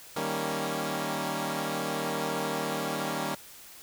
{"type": "chord", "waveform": "10% pulse", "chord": "Eb dominant seventh", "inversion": "none", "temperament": "equal", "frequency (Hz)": [155.56, 196, 233.1, 277.2], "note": ["Eb3", "G3", "Bb3", "Db4"], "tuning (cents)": [0, 0, 0, 0], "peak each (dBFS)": -27, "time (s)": [0.16, 3.35], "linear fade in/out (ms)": 5, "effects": ["white hiss -49 dBFS RMS until 3.82 s"]}